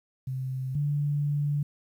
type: tone pair in turn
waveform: sine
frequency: 130.81 / 145.48 Hz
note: C3 / D3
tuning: 0 / -16 cents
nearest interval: major second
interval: 184 cents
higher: second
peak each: -29 / -24 dBFS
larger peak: second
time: 0.27-0.75 / 0.75-1.63 s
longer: second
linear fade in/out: 5 ms
effects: 10-bit